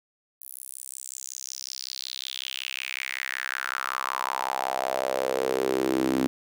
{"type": "tone with high-pass filter sweep", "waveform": "sawtooth", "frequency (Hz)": 65.4, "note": "C2", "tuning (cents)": 0, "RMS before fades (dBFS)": -30, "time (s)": [0.41, 6.27], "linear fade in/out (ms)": 0, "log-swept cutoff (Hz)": [12000, 270], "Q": 4.4, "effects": []}